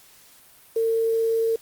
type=tone with quantisation; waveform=sine; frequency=452.9 Hz; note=A#4; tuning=50 cents flat; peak=-19 dBFS; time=0.76-1.56 s; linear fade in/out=5 ms; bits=7; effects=white hiss -52 dBFS RMS until 1.61 s + Opus 48 kbps